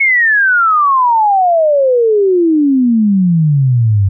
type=exponential sweep; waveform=sine; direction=down; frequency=2217 to 94.5 Hz; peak=-7 dBFS; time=0-4.09 s; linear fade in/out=10 ms; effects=none